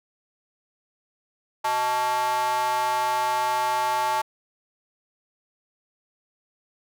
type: tone with high-pass filter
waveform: square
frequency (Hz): 125.4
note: B2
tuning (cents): +27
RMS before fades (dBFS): -24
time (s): 1.64-4.22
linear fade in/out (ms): 10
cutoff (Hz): 870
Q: 4.6
effects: none